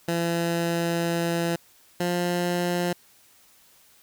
15% pulse tone pair in turn, 169.3 / 175.93 Hz, E3 / F3, +46 / +13 cents, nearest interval minor second, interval 67 cents, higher second, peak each -17 dBFS, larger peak neither, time 0.08-1.56 / 2-2.93 s, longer first, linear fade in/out 5 ms, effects white hiss -57 dBFS RMS until 4.02 s

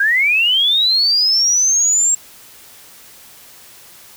sine linear sweep, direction up, 1568 to 7550 Hz, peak -11 dBFS, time 0-2.15 s, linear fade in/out 5 ms, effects white hiss -42 dBFS RMS until 4.16 s

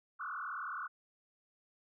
sine tone with frequency modulation, 1288 Hz, E6, 41 cents flat, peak -38 dBFS, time 0.19-0.88 s, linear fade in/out 20 ms, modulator 39.5 Hz, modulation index 5.2, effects none

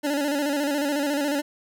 25% pulse tone with vibrato, 287.6 Hz, D4, 36 cents flat, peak -19 dBFS, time 0.03-1.42 s, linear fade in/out 20 ms, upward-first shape square, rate 14 Hz, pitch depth 56 cents each way, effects none

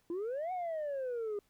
sine exponential two-way sweep, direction up then down, 329.6 to 751 to 402.5 Hz, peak -32 dBFS, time 0.1-1.39 s, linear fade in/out 2 ms, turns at 0.52 s, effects tanh soft clip ceiling -33 dBFS + pink hiss -73 dBFS RMS until 1.49 s

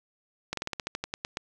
slowing click train, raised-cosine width 0.2 ms, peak -14 dBFS, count 12, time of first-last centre 0.53-1.371 s, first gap 43 ms, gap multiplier 1.11, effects none

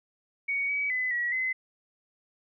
sine tone with pitch steps, 2239 / 2274 / 2014 / 1923 / 2041 Hz, C#7 / C#7 / B6 / B6 / C7, +17 / +44 / +33 / -47 / -44 cents, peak -26 dBFS, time 0.48-1.53 s, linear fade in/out 10 ms, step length 210 ms, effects none

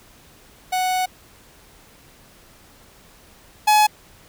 45% pulse tone pair in turn, 740 / 847.3 Hz, F#5 / G#5, 0 / +34 cents, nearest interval major second, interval 234 cents, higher second, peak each -19 / -12 dBFS, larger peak second, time 0.72-1.06 / 3.67-3.87 s, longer first, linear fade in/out 10 ms, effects pink hiss -50 dBFS RMS until 4.28 s

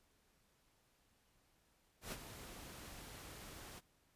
pink noise with ADSR envelope, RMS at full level -44 dBFS, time 2.01-3.81 s, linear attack 110 ms, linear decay 40 ms, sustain -9 dB, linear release 32 ms, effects pink hiss -75 dBFS RMS until 4.15 s + resampled to 32000 Hz

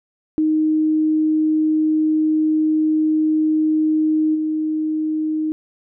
sine tone with level steps, 311.1 Hz, D#4, in tune, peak -14 / -18 dBFS, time 0.38-5.52 s, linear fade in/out 0 ms, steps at 4.34 s, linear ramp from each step 20 ms, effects none

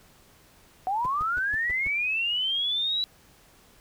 sine linear sweep, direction up, 730 to 3951 Hz, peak -24 dBFS, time 0.87-3.04 s, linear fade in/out 0 ms
brown noise bursts, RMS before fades -37 dBFS, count 6, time 1.04-1.878 s, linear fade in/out 5 ms, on 23 ms, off 140 ms
effects pink hiss -57 dBFS RMS until 3.8 s

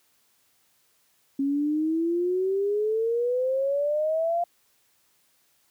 sine exponential sweep, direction up, 272.7 to 698.5 Hz, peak -22 dBFS, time 1.39-4.44 s, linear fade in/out 5 ms, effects white hiss -66 dBFS RMS until 5.7 s + high-pass 60 Hz 12 dB/octave

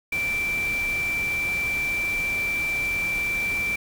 sine tone in noise, 2343 Hz, D7, 5 cents flat, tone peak -23 dBFS, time 0.12-3.76 s, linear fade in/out 5 ms, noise pink, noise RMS -36 dBFS, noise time 0.12-3.76 s, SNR +10 dB, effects none

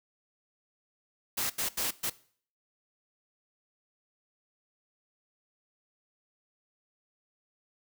white noise bursts at uneven times, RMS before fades -31 dBFS, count 4, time 1.37-1.5 / 1.58-1.69 / 1.77-1.91 / 2.03-2.1 s, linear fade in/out 10 ms, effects noise-tail reverb RT60 0.5 s tail -19 dB re dry

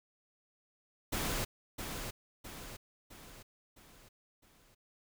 pink noise with echo, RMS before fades -35 dBFS, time 1.12-1.45 s, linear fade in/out 10 ms, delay 660 ms, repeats 5, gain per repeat -6 dB, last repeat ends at 4.75 s, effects none

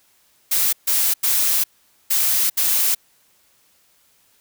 blue noise bursts at uneven times, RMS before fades -18 dBFS, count 5, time 0.51-0.73 / 0.87-1.14 / 1.23-1.64 / 2.1-2.5 / 2.57-2.95 s, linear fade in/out 10 ms, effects white hiss -59 dBFS RMS until 4.4 s

